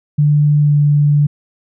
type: tone with pitch glide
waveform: sine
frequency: 147.8 to 146.36 Hz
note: D3 to D3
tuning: +11 to -6 cents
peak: -8 dBFS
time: 0.18-1.27 s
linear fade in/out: 10 ms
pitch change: -17 cents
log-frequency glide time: 0.61-0.74 s
effects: none